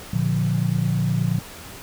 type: chord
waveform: sine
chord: Bb major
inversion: none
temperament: equal with one note detuned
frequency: 116.54 / 146.83 / 175.42 Hz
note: Bb2 / D3 / F3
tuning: 0 / 0 / +8 cents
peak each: -23 dBFS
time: 0.13-1.39 s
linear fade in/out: 5 ms
effects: pink hiss -39 dBFS RMS until 1.82 s